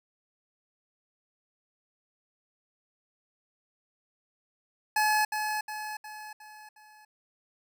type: tone with echo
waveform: 25% pulse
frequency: 853 Hz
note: G#5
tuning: 46 cents sharp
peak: -19 dBFS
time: 4.96-5.25 s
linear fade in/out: 5 ms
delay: 360 ms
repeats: 5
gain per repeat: -6 dB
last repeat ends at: 7.05 s
effects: none